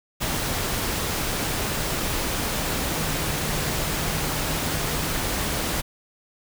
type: tone in noise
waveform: sine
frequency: 153.8 Hz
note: D#3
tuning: 20 cents flat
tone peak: -33 dBFS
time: 2.9-5.13 s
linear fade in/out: 20 ms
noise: pink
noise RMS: -26 dBFS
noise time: 0.2-5.82 s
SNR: -10 dB
effects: none